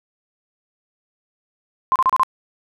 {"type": "tone bursts", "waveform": "sine", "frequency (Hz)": 1046.5, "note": "C6", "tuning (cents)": 0, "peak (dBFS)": -12, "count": 5, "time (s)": [1.92, 2.233], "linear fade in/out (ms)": 0, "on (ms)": 37, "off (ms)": 32, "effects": []}